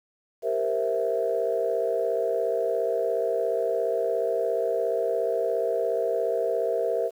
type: chord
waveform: sine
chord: C dominant seventh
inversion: second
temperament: equal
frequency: 392 / 466.2 / 523.3 / 659.3 Hz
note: G4 / Bb4 / C5 / E5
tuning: 0 / 0 / 0 / 0 cents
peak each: -31 / -26 / -30 / -27 dBFS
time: 0.42-7.11 s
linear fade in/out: 50 ms
effects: tanh soft clip ceiling -13 dBFS + 9-bit